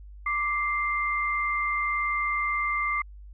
sine tone pair together, 1174.7 / 2093 Hz, D6 / C7, 0 / 0 cents, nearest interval minor seventh, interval 1000 cents, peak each -27 / -27 dBFS, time 0.26-3.02 s, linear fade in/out 5 ms, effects added 50 Hz sine -42 dBFS peak until 3.33 s

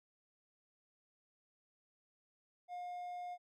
triangle tone, 713 Hz, F5, 36 cents sharp, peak -40 dBFS, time 2.68-3.38 s, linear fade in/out 50 ms, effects none

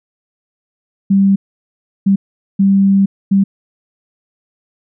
sine tone bursts at uneven times, 196 Hz, G3, in tune, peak -7 dBFS, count 4, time 1.1-1.36 / 2.06-2.16 / 2.59-3.06 / 3.31-3.44 s, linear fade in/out 10 ms, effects none

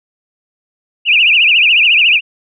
sine tone with vibrato, 2637 Hz, E7, in tune, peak -6 dBFS, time 1.05-2.21 s, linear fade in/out 50 ms, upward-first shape triangle, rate 14 Hz, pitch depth 210 cents each way, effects none

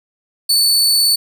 sawtooth tone, 4481 Hz, C#8, 18 cents sharp, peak -8 dBFS, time 0.49-1.16 s, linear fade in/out 10 ms, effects none

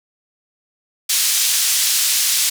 pink band-pass noise, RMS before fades -17 dBFS, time 1.09-2.5 s, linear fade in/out 10 ms, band 4200 to 13000 Hz, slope 12 dB/octave, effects none

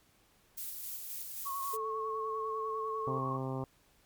violet noise with tremolo, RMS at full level -40 dBFS, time 0.57-1.77 s, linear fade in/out 10 ms, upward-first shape square, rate 3.8 Hz, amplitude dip 25%
sine tone with vibrato, 1099 Hz, C#6, 15 cents flat, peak -35 dBFS, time 1.45-3.38 s, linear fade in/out 20 ms, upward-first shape sine, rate 10 Hz, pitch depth 38 cents each way
sine tone, 440 Hz, A4, in tune, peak -37 dBFS, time 1.73-3.19 s, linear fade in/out 10 ms
harmonic tone, 131.9 Hz, C3, 14 cents sharp, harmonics 1 / 2 / 3 / 4 / 5 / 6 / 7 / 8 / 9, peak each -37 / -40 / -42 / -44 / -48 / -47 / -48 / -47 / -52 dBFS, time 3.07-3.64 s, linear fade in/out 2 ms
effects pink hiss -67 dBFS RMS until 4.05 s + MP3 96 kbps

